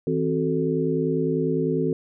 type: tone cluster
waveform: sine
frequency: 159.4 / 262.5 / 371.8 / 441.8 Hz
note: D#3 / C4 / F#4 / A4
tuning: +42 / +6 / +8 / +7 cents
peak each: -26 dBFS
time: 0.07-1.93 s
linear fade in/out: 2 ms
effects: none